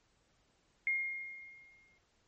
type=tone with exponential decay; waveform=sine; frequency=2134 Hz; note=C7; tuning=34 cents sharp; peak=-28 dBFS; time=0.87-1.98 s; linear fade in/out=1 ms; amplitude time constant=240 ms; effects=pink hiss -73 dBFS RMS until 2.27 s + MP3 32 kbps